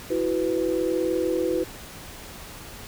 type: chord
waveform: sine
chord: E suspended second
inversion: none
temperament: equal with one note detuned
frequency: 329.6 / 370 / 498.2 Hz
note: E4 / F#4 / B4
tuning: 0 / 0 / +15 cents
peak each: -26 dBFS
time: 0.1-1.64 s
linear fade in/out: 10 ms
effects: pink hiss -41 dBFS RMS until 2.87 s